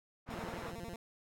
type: band-pass noise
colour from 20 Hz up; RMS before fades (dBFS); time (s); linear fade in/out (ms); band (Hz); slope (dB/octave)
white; -46; 0.26-0.74; 50; 150 to 1200; 12
type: click train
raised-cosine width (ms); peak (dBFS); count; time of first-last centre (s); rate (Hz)
5; -35; 14; 0.29-0.934; 20.2
type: tone with vibrato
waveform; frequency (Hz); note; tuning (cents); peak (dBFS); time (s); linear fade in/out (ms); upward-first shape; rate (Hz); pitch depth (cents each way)
15% pulse; 199.7; G3; +32; -38; 0.3-0.96; 2; square; 11; 240
effects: none